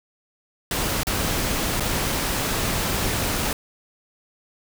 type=noise with dropouts; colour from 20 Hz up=pink; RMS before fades=-24 dBFS; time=0.71-3.53 s; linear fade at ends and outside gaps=2 ms; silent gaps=1.033-1.069 / 1.799-1.805 s; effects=none